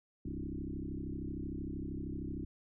sine tone with frequency modulation, 178.6 Hz, F3, 39 cents sharp, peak -37 dBFS, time 0.25-2.45 s, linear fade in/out 5 ms, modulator 33 Hz, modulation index 4.8, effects none

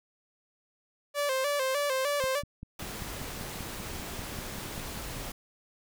sawtooth tone with vibrato, 551 Hz, C#5, 11 cents flat, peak -23 dBFS, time 1.14-2.43 s, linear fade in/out 50 ms, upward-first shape square, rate 3.3 Hz, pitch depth 83 cents each way
click train, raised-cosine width 5 ms, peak -28 dBFS, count 16, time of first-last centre 2.24-5.17 s, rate 5.12 Hz
pink noise, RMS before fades -39 dBFS, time 2.79-5.32 s, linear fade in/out 5 ms
effects none

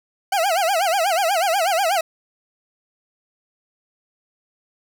40% pulse tone with vibrato, 723 Hz, F#5, 40 cents flat, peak -16 dBFS, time 0.32-2.01 s, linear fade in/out 5 ms, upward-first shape sine, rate 8.2 Hz, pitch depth 210 cents each way, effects none

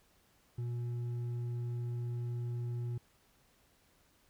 sine tone with hard clipping, 120 Hz, B2, 49 cents flat, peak -36 dBFS, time 0.58-2.98 s, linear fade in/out 5 ms, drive 4 dB, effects pink hiss -69 dBFS RMS until 4.29 s

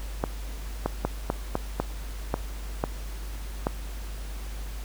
clicks, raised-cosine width 1 ms, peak -10 dBFS, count 9, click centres 0.239 / 0.86 / 1.05 / 1.301 / 1.554 / 1.8 / 2.341 / 2.839 / 3.669 s, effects added 50 Hz sine -33 dBFS peak until 4.84 s + pink hiss -45 dBFS RMS until 4.84 s

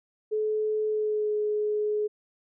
sine tone with pitch glide, 429.7 to 421.8 Hz, A4 to G#4, -41 to +27 cents, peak -24 dBFS, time 0.31-2.08 s, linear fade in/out 20 ms, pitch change -32 cents, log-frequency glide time 0.88-1.35 s, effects none

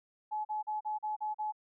sine tone bursts, 853 Hz, G#5, 46 cents sharp, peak -32 dBFS, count 7, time 0.31-1.524 s, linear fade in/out 20 ms, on 140 ms, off 39 ms, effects none

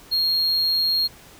triangle tone, 4255 Hz, C8, 28 cents sharp, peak -17 dBFS, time 0.11-1.08 s, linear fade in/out 20 ms, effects pink hiss -47 dBFS RMS until 1.39 s

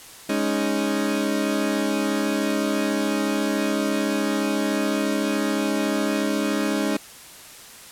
30% pulse chord, Ab suspended fourth, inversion none, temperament equal, 207.7 / 277.2 / 311.1 Hz, Ab3 / Db4 / Eb4, 0 / 0 / 0 cents, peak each -23 dBFS, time 0.29-6.97 s, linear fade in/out 5 ms, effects white hiss -43 dBFS RMS until 7.91 s + low-pass 12000 Hz 12 dB/octave

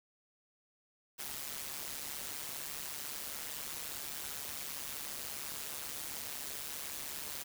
white noise with amplitude modulation, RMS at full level -39 dBFS, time 1.18-7.44 s, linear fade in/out 20 ms, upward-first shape sine, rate 145 Hz, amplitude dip 75%, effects none

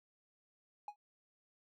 triangle tone with exponential decay, 830.6 Hz, G#5, in tune, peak -35 dBFS, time 0.88-0.96 s, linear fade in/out 2 ms, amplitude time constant 16 ms, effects tanh soft clip ceiling -34 dBFS

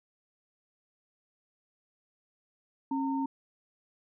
sine tone pair together, 271.4 / 914 Hz, C#4 / A#5, -36 / -34 cents, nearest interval octave + major sixth, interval 2102 cents, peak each -29 / -34 dBFS, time 2.91-3.26 s, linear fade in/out 5 ms, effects none

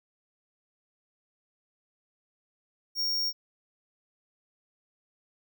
square tone, 5550 Hz, F8, 12 cents flat, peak -27 dBFS, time 2.95-3.33 s, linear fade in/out 50 ms, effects none

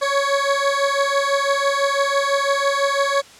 20% pulse beating tone pair, 554.4 / 560.4 Hz, C#5 / C#5, 0 / +19 cents, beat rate 6 Hz, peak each -15 dBFS, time 0.01-3.22 s, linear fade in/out 20 ms, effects white hiss -44 dBFS RMS until 3.39 s + low-pass 7000 Hz 12 dB/octave

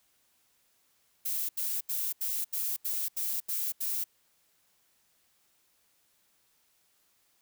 violet noise bursts, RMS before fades -32 dBFS, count 9, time 1.25-4.042 s, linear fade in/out 10 ms, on 240 ms, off 79 ms, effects white hiss -70 dBFS RMS until 7.41 s

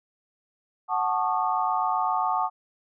sine chord, D# half-diminished seventh, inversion first, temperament equal with one note detuned, 740 / 880 / 1108.7 / 1216.1 Hz, F#5 / A5 / C#6 / D#6, 0 / 0 / 0 / -40 cents, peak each -27 / -27 / -29 / -29 dBFS, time 0.88-2.5 s, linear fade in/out 50 ms, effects none

